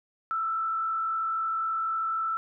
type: tone with frequency modulation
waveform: sine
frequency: 1325 Hz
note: E6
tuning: 9 cents sharp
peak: -26 dBFS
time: 0.31-2.37 s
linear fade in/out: 0 ms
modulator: 43.8 Hz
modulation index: 0.49
effects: none